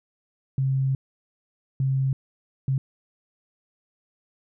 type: tone bursts at uneven times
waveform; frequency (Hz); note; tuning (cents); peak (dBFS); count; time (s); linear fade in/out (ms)
sine; 133.9; C3; +40; -20; 3; 0.58-0.95 / 1.8-2.13 / 2.68-2.78; 2
effects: none